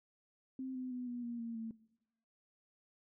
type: tone with pitch steps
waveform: sine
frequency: 261.6 / 255.2 / 248.9 / 242.8 / 236.9 / 231 / 225.4 Hz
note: C4 / C4 / B3 / B3 / A#3 / A#3 / A3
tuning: 0 / -43 / +14 / -29 / +28 / -16 / +42 cents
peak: -39 dBFS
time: 0.59-1.71 s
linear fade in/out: 2 ms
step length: 160 ms
effects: noise-tail reverb RT60 1.0 s tail -22 dB re dry